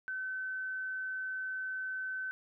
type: tone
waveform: sine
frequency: 1525 Hz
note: G6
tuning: 48 cents flat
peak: -35 dBFS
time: 0.08-2.31 s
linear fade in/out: 0 ms
effects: none